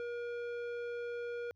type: tone with low-pass filter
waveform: square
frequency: 477.1 Hz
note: A#4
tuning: 40 cents sharp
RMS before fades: -40 dBFS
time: 0-1.51 s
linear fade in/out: 0 ms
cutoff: 2000 Hz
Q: 0.81
effects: added 92 Hz sine -70 dBFS peak until 1.55 s